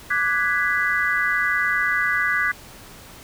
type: chord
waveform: sine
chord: G# half-diminished seventh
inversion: second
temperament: equal with one note detuned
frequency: 1174.7 / 1480 / 1661.2 / 1985.8 Hz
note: D6 / F#6 / G#6 / B6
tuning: 0 / 0 / 0 / +9 cents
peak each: -27 / -24 / -23 / -23 dBFS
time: 0.1-2.52 s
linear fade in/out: 10 ms
effects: pink hiss -43 dBFS RMS until 3.23 s